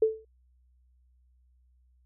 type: tone with exponential decay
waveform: sine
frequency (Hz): 440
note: A4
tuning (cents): 0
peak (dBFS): -16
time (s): 0.02-0.25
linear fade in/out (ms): 5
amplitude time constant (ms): 48
effects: added 62 Hz sine -61 dBFS peak until 2.05 s